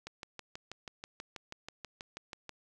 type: click train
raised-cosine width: 0.2 ms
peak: -25 dBFS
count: 16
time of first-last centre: 0.07-2.493 s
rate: 6.19 Hz
effects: none